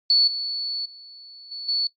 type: tone with level steps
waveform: sine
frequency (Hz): 4438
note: C#8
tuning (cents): +1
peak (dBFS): -13 / -24 / -40 / -30 / -19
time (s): 0.1-1.87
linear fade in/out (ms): 2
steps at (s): 0.27 / 0.85 / 1.51 / 1.68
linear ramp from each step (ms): 10
effects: noise-tail reverb RT60 0.1 s tail -19 dB re dry + MP3 32 kbps